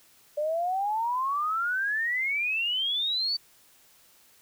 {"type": "exponential sweep", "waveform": "sine", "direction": "up", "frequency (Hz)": [584, 4600], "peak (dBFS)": -25, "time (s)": [0.37, 3.37], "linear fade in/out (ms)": 10, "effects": ["white hiss -59 dBFS RMS until 4.41 s"]}